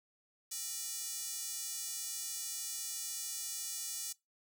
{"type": "tone with high-pass filter", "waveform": "square", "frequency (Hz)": 266.9, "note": "C4", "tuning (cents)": 35, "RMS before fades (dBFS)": -41, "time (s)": [0.51, 4.13], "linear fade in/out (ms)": 10, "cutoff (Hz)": 6700, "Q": 1.5, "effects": ["noise-tail reverb RT60 0.2 s tail -22 dB re dry"]}